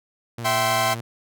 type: tone with vibrato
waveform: sawtooth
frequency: 116.54 Hz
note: A#2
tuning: in tune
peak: -26 dBFS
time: 0.38-1.01 s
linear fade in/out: 5 ms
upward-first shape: sine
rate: 10 Hz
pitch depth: 22 cents each way
type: chord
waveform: sawtooth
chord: C major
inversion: first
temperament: equal with one note detuned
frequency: 659.3 / 773.2 / 1046.5 Hz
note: E5 / G5 / C6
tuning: 0 / -24 / 0 cents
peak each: -20 dBFS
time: 0.44-0.95 s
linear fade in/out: 20 ms
effects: none